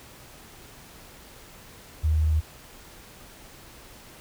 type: tone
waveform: sine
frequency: 77.78 Hz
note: D#2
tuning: in tune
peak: -19 dBFS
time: 2.03-2.41 s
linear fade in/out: 20 ms
effects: pink hiss -48 dBFS RMS until 4.2 s